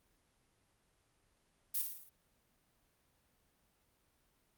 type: noise with echo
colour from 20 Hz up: violet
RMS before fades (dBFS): -35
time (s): 1.74-1.82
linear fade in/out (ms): 10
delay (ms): 55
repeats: 5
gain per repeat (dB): -5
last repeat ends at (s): 2.095
effects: pink hiss -75 dBFS RMS until 4.57 s + Opus 32 kbps